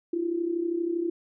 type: tone with amplitude modulation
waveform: sine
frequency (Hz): 340.6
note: F4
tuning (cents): -43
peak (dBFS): -22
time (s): 0.13-1.1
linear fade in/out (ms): 5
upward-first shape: sine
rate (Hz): 32.6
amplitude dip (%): 70
effects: none